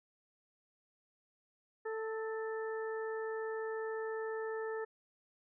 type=harmonic tone with a mistuned harmonic; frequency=442.8 Hz; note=A4; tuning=11 cents sharp; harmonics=1 / 2 / 3 / 4; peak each=-37 / -47 / -49 / -47 dBFS; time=1.85-4.85 s; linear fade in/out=10 ms; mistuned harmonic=3; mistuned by=-27 cents; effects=none